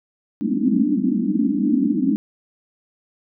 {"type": "band-pass noise", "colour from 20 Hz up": "white", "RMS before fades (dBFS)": -19, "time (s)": [0.41, 2.16], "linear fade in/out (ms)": 0, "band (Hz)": [190, 310], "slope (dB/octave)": 96, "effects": []}